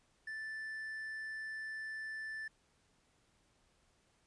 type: tone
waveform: triangle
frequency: 1760 Hz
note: A6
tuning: in tune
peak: -39 dBFS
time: 0.27-2.48 s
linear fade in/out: 5 ms
effects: pink hiss -73 dBFS RMS until 4.26 s + resampled to 22050 Hz